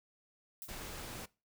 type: noise with exponential decay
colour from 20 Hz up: violet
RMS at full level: -42 dBFS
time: 0.62-0.8 s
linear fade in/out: 1 ms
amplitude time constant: 39 ms
type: noise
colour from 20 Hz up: pink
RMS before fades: -45 dBFS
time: 0.68-1.26 s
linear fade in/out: 10 ms
effects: noise-tail reverb RT60 0.3 s tail -22 dB re dry